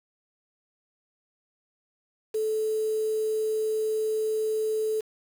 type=tone with quantisation; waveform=sine; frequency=434.6 Hz; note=A4; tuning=21 cents flat; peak=-24 dBFS; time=2.34-5.01 s; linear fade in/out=10 ms; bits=7; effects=none